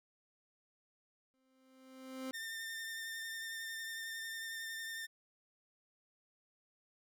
30% pulse tone with exponential growth, 261.6 Hz, C4, in tune, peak -36 dBFS, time 1.34-2.31 s, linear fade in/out 0 ms, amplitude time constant 210 ms
sawtooth tone with vibrato, 1806 Hz, A6, 45 cents sharp, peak -38 dBFS, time 2.33-5.07 s, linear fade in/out 20 ms, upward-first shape triangle, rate 11 Hz, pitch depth 21 cents each way
effects none

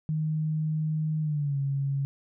sine tone with pitch glide, 155.56 to 138.59 Hz, D#3 to C#3, 0 to 0 cents, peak -25 dBFS, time 0.09-2.05 s, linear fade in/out 0 ms, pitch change -200 cents, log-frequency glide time 1.21-1.58 s, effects none

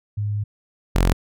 sine / sawtooth tone pair in turn, 103.83 / 44.3 Hz, G#2 / F1, 0 / +25 cents, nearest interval octave + minor third, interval 1475 cents, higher first, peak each -21 / -11 dBFS, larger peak second, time 0.17-0.44 / 0.95-1.13 s, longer first, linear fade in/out 10 ms, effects none

